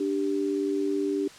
sine tone pair together, 293.7 / 392 Hz, D4 / G4, 0 / 0 cents, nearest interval perfect fourth, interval 500 cents, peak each -27 dBFS, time 0-1.28 s, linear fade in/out 5 ms, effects white hiss -48 dBFS RMS until 1.38 s + low-pass 7000 Hz 12 dB/octave

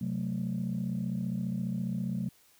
sine chord, F# diminished, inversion second, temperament equal, 130.81 / 185 / 220 Hz, C3 / F#3 / A3, 0 / 0 / 0 cents, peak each -35 / -32 / -34 dBFS, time 0.01-2.29 s, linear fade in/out 5 ms, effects tanh soft clip ceiling -24 dBFS + white hiss -63 dBFS RMS until 2.59 s

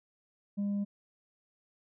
triangle tone with tanh clipping, 202.1 Hz, G#3, 47 cents flat, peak -30 dBFS, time 0.57-0.85 s, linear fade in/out 20 ms, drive 7 dB, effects none

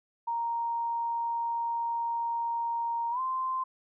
sine tone with pitch glide, 932.3 to 1040.4 Hz, A#5 to C6, 0 to -10 cents, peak -28 dBFS, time 0.27-3.64 s, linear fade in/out 10 ms, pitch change +190 cents, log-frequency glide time 3.11-3.2 s, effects none

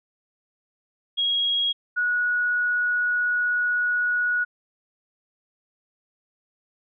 sine tone pair in turn, 3293 / 1460.5 Hz, G#7 / F#6, -15 / -23 cents, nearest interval octave + major second, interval 1408 cents, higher first, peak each -20 / -20 dBFS, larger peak neither, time 1.17-1.73 / 1.96-4.45 s, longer second, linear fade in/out 20 ms, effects none

